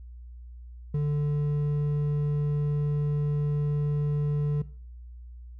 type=tone with hard clipping; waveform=sine; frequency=146.83 Hz; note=D3; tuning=in tune; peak=-25 dBFS; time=0.94-4.62 s; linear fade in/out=5 ms; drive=5 dB; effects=noise-tail reverb RT60 0.5 s tail -19 dB re dry + added 60 Hz sine -41 dBFS peak until 5.59 s